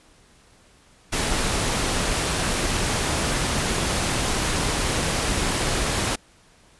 pink noise with amplitude modulation, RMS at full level -22 dBFS, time 1.12-6.16 s, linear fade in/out 10 ms, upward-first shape sine, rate 231 Hz, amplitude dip 30%, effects pink hiss -55 dBFS RMS until 6.79 s + resampled to 24000 Hz

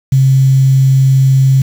sine tone with quantisation, 133.7 Hz, C3, 38 cents sharp, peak -5 dBFS, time 0.12-1.62 s, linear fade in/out 5 ms, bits 5, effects none

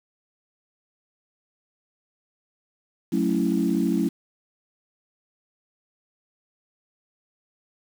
sine chord, F# minor seventh, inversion none, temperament equal, 185 / 220 / 277.2 / 329.6 Hz, F#3 / A3 / C#4 / E4, 0 / 0 / 0 / 0 cents, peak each -25 dBFS, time 3.12-4.09 s, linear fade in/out 10 ms, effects tanh soft clip ceiling -10 dBFS + 7-bit

